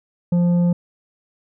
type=tone with tanh clipping; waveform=triangle; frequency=174.61 Hz; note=F3; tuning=in tune; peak=-15 dBFS; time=0.32-0.73 s; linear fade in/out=5 ms; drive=11 dB; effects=none